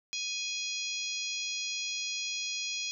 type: harmonic tone with a mistuned harmonic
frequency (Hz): 830.6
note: G#5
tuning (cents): 0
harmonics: 3 / 4 / 5 / 6 / 7 / 8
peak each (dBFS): -38 / -39 / -40 / -41 / -41 / -42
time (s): 0.13-2.91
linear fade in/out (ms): 0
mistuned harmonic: 7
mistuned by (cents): -24
effects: none